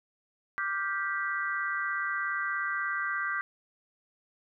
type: chord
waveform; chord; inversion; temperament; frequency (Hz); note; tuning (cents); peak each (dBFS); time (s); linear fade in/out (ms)
sine; G dominant seventh; second; just; 1176 / 1411.2 / 1568 / 1960; D6 / F6 / G6 / B6; +2 / +18 / 0 / -14; -34 / -38 / -32 / -36; 0.58-3.41; 0
effects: none